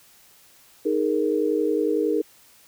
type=chord; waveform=sine; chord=D# suspended fourth; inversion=none; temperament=equal; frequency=311.1 / 415.3 / 466.2 Hz; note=D#4 / G#4 / A#4; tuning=0 / 0 / 0 cents; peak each=-24 dBFS; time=0.85-2.22 s; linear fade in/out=10 ms; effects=white hiss -54 dBFS RMS until 2.67 s